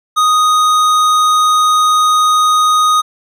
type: tone with tanh clipping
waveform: sine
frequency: 1244.5 Hz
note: D#6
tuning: in tune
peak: -10 dBFS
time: 0.16-3.02 s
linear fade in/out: 20 ms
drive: 16 dB
effects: none